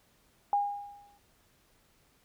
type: tone with exponential decay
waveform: sine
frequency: 813 Hz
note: G#5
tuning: 37 cents flat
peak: -22 dBFS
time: 0.53-1.18 s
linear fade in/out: 1 ms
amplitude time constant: 140 ms
effects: pink hiss -67 dBFS RMS until 2.24 s